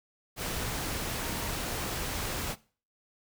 sine tone in noise, 932.3 Hz, A#5, in tune, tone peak -44 dBFS, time 1.19-1.56 s, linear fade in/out 50 ms, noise pink, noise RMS -34 dBFS, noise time 0.36-2.56 s, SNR -13 dB, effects noise-tail reverb RT60 0.4 s tail -20 dB re dry

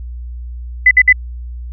sine tone bursts, 2006 Hz, B6, 26 cents sharp, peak -3 dBFS, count 3, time 0.86-1.127 s, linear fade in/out 5 ms, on 51 ms, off 57 ms, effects added 60 Hz sine -24 dBFS peak until 1.72 s

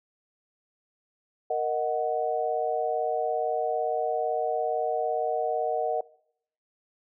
sine chord, D# minor, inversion second, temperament equal, 466.2 / 622.3 / 740 Hz, A#4 / D#5 / F#5, 0 / 0 / 0 cents, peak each -30 / -29 / -28 dBFS, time 1.5-6.01 s, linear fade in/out 5 ms, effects noise-tail reverb RT60 0.7 s tail -22 dB re dry

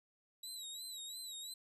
25% pulse tone with vibrato, 3896 Hz, B7, 24 cents flat, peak -40 dBFS, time 0.43-1.54 s, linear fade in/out 5 ms, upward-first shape sine, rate 2.9 Hz, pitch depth 83 cents each way, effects none

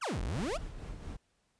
35% pulse exponential two-way sweep, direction down then up, 1683 to 38.89 to 767 Hz, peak -31 dBFS, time 0.01-0.58 s, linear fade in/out 20 ms, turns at 0.22 s
brown noise with tremolo, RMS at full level -40 dBFS, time 0.35-1.17 s, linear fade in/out 10 ms, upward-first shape sine, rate 4.4 Hz, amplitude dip 45%
effects pink hiss -75 dBFS RMS until 1.59 s + resampled to 22050 Hz

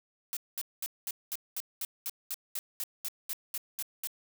blue noise bursts, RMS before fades -35 dBFS, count 16, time 0.33-4.072 s, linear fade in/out 0 ms, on 37 ms, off 210 ms, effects none

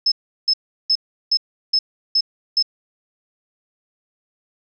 sine tone bursts, 5210 Hz, E8, 21 cents flat, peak -13 dBFS, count 7, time 0.06-2.626 s, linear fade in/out 5 ms, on 58 ms, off 360 ms, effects none

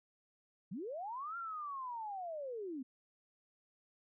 sine linear two-way sweep, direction up then down, 152.7 to 1398 to 244.9 Hz, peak -40 dBFS, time 0.71-2.83 s, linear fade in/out 10 ms, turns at 1.37 s, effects none

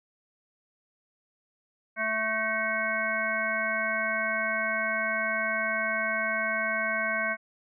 harmonic tone with a mistuned harmonic, 220 Hz, A3, in tune, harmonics 1 / 3 / 5 / 7 / 9 / 10, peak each -40 / -33 / -35 / -30 / -36 / -31 dBFS, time 1.96-7.37 s, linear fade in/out 50 ms, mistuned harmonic 9, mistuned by -72 cents, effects none

